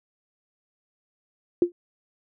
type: tone with exponential decay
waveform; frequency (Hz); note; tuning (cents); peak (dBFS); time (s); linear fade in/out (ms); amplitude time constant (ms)
sine; 349.2; F4; 0; -11; 1.62-1.72; 2; 20
effects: none